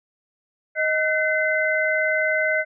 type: tone cluster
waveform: sine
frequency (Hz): 625 / 1516 / 2054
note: D#5 / F#6 / C7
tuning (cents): +8 / +42 / -33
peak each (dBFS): -23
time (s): 0.75-2.65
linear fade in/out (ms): 50
effects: none